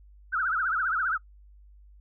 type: tone with vibrato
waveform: sine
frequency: 1408 Hz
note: F6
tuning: 14 cents sharp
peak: -24 dBFS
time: 0.32-1.18 s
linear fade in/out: 20 ms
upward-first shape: triangle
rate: 15 Hz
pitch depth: 220 cents each way
effects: noise-tail reverb RT60 0.1 s tail -23 dB re dry + added 50 Hz sine -50 dBFS peak until 2 s